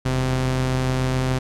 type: tone pair together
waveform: sawtooth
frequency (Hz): 40.73 / 129.3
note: E1 / C3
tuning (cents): -20 / -20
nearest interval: octave + minor sixth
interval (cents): 2000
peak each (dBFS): -24 / -16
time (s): 0.05-1.39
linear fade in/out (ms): 10
effects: low-pass 9000 Hz 12 dB/octave